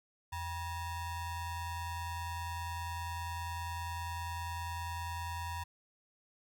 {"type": "ring-modulated tone", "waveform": "square", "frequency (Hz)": 440, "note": "A4", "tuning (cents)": 0, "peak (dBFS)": -35, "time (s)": [0.32, 5.64], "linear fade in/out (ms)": 10, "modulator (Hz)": 525, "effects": []}